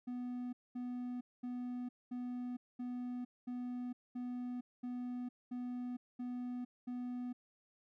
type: tone bursts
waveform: triangle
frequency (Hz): 246.9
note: B3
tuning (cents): 0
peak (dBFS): -37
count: 11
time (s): 0.07-7.33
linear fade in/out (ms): 10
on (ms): 460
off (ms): 220
effects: none